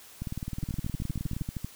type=two click trains; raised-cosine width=5 ms; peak=-20 / -21 dBFS; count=14 / 24; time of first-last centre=0.63-1.646 / 0.22-1.418 s; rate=12.8 / 19.2 Hz; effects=white hiss -51 dBFS RMS until 1.75 s